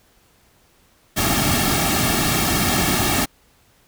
pink noise with comb filter, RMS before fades -19 dBFS, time 1.16-3.26 s, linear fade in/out 20 ms, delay 2 ms, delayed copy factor -0.75, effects pink hiss -57 dBFS RMS until 3.87 s

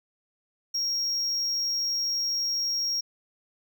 triangle tone, 5588 Hz, F8, in tune, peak -24 dBFS, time 0.74-3.01 s, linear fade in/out 10 ms, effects none

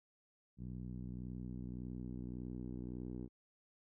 10% pulse tone with low-pass filter sweep, 61.74 Hz, B1, in tune, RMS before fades -45 dBFS, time 0.57-3.29 s, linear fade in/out 50 ms, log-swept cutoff 180 to 330 Hz, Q 1.5, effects none

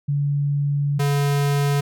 sine / square tone pair in turn, 143.2 / 142.44 Hz, D3 / C#3, -43 / +47 cents, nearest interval unison, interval 10 cents, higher first, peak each -18 dBFS, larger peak neither, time 0.08-0.99 / 0.99-1.81 s, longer first, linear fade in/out 10 ms, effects none

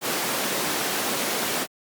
pink high-pass noise, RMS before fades -26 dBFS, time 0.01-1.67 s, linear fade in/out 50 ms, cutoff 230 Hz, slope 12 dB/octave, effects high-pass 150 Hz 12 dB/octave + Opus 48 kbps

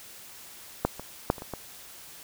clicks, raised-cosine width 1 ms, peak -8 / -23 / -7 / -27 / -24 / -19 dBFS, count 6, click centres 0.85 / 0.996 / 1.301 / 1.382 / 1.421 / 1.537 s, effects white hiss -47 dBFS RMS until 2.23 s

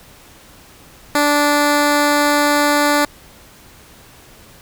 10% pulse tone, 292.2 Hz, D4, 9 cents flat, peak -4 dBFS, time 1.15-3.05 s, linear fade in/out 2 ms, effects pink hiss -44 dBFS RMS until 4.61 s

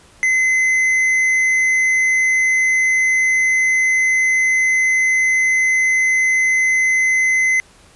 sine tone with tanh clipping, 2047 Hz, C7, 38 cents flat, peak -14 dBFS, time 0.23-7.6 s, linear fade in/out 0 ms, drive 8 dB, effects pink hiss -48 dBFS RMS until 7.95 s + resampled to 24000 Hz

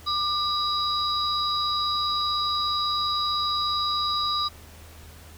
sine tone cluster, 1192 / 3909 / 4907 Hz, D6 / B7 / D#8, +25 / -19 / -25 cents, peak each -26 / -27 / -30 dBFS, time 0.06-4.49 s, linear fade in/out 20 ms, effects added 79 Hz sine -46 dBFS peak until 5.37 s + pink hiss -49 dBFS RMS until 5.37 s

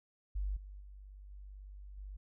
sine tone with level steps, 49 Hz, G1, in tune, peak -33 / -46 / -49 / -47 / -43 dBFS, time 0.35-2.17 s, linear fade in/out 10 ms, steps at 0.56 / 0.8 / 1.3 / 1.97 s, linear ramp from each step 10 ms, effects none

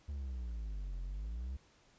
triangle exponential two-way sweep, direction down then up, 73.42 to 43.65 to 68.3 Hz, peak -36 dBFS, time 0.08-1.57 s, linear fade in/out 10 ms, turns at 1 s, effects pink hiss -67 dBFS RMS until 1.98 s + resampled to 16000 Hz

